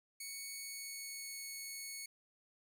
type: tone with pitch glide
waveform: 10% pulse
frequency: 2224 to 2209 Hz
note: C#7 to C#7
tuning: +5 to -7 cents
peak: -35 dBFS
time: 0.2-2.06 s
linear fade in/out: 5 ms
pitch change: -12 cents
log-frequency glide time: 0.54-1.38 s
effects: none